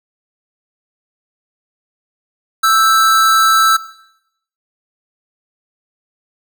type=tone pair together; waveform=square; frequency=1317.6 / 1568 Hz; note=E6 / G6; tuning=-1 / 0 cents; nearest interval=minor third; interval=301 cents; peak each=-10 / -19 dBFS; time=2.63-3.77 s; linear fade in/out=10 ms; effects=noise-tail reverb RT60 0.8 s tail -18 dB re dry